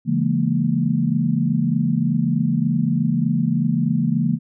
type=chord; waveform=sine; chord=A# half-diminished seventh; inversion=first; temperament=just; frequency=139.85 / 167.82 / 209.8 / 233.1 Hz; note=C#3 / E3 / G#3 / A#3; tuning=+16 / +31 / +18 / 0 cents; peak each=-23 / -21 / -24 / -21 dBFS; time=0.05-4.39 s; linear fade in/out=50 ms; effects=none